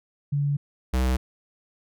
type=tone pair in turn; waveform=sine / square; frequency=143.2 / 63.79 Hz; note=D3 / C2; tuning=-43 / -43 cents; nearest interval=octave + major second; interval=1400 cents; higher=first; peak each=-21 / -21 dBFS; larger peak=neither; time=0.32-0.57 / 0.93-1.17 s; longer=first; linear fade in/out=10 ms; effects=none